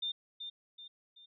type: tone with echo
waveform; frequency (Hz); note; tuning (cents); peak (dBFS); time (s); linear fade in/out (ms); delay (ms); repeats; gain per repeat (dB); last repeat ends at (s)
sine; 3607; A7; +42; -33; 0.02-0.12; 10; 380; 3; -7; 1.26
effects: none